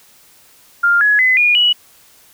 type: tone with pitch steps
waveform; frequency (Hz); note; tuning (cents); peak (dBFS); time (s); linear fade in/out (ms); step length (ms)
sine; 1400 / 1684.2 / 2026 / 2438 / 2932; F6 / G#6 / B6 / D#7 / F#7; +4 / +24 / +44 / -36 / -16; -9; 0.83-1.73; 10; 180
effects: white hiss -48 dBFS RMS until 2.33 s